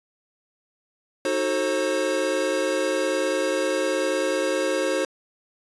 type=chord; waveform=square; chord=D# diminished seventh; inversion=none; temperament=equal with one note detuned; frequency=311.1 / 370 / 440 / 535.2 Hz; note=D#4 / F#4 / A4 / C5; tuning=0 / 0 / 0 / +39 cents; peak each=-30 / -29 / -31 / -25 dBFS; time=1.25-5.05 s; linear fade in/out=2 ms; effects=resampled to 24000 Hz